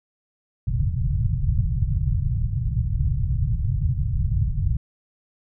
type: low-pass noise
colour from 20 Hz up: white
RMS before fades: -22 dBFS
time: 0.67-4.77 s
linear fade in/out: 5 ms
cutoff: 140 Hz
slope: 48 dB/octave
effects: none